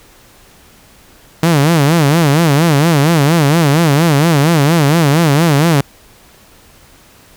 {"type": "tone with vibrato", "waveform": "sawtooth", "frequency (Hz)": 154.1, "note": "D#3", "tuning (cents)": -16, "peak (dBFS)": -4, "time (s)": [1.43, 5.81], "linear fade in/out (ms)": 2, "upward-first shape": "sine", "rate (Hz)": 4.3, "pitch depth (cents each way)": 190, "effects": ["pink hiss -44 dBFS RMS until 7.36 s"]}